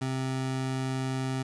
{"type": "tone", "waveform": "25% pulse", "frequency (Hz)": 131.5, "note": "C3", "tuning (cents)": 9, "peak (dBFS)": -25, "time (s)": [0.01, 1.43], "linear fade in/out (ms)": 10, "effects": ["resampled to 22050 Hz", "10-bit"]}